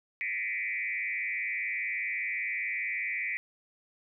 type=tone with frequency modulation; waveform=sine; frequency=2164 Hz; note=C#7; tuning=42 cents flat; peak=-30 dBFS; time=0.21-3.37 s; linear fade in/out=0 ms; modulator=105 Hz; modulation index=2.5; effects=none